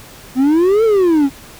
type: exponential two-way sweep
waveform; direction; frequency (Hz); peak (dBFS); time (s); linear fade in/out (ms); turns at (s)
triangle; up then down; 249.3 to 459.6 to 264.5; -7; 0.35-1.3; 50; 0.84
effects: pink hiss -38 dBFS RMS until 1.59 s